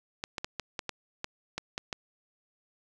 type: clicks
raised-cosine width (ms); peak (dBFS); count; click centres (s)
0.2; -16; 10; 0.239 / 0.382 / 0.445 / 0.597 / 0.792 / 0.893 / 1.244 / 1.58 / 1.779 / 1.928
effects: none